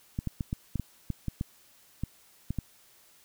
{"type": "clicks", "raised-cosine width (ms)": 5, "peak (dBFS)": -18, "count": 12, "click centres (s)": [0.189, 0.273, 0.408, 0.529, 0.757, 0.797, 1.103, 1.283, 1.411, 2.036, 2.506, 2.587], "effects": ["white hiss -60 dBFS RMS until 3.24 s"]}